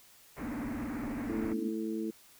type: low-pass noise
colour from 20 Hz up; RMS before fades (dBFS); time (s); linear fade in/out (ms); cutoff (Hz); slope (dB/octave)
pink; -43; 0.36-1.54; 20; 2300; 48
type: tone with vibrato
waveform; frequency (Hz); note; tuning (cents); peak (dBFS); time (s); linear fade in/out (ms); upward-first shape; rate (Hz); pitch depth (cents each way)
sine; 261.6; C4; 0; -35; 0.4-1.7; 20; sine; 18; 280
type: harmonic tone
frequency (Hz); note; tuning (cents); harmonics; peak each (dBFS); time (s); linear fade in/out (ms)
110; A2; 0; 2 / 3 / 4; -36 / -35 / -41; 1.29-2.11; 10
effects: white hiss -59 dBFS RMS until 2.39 s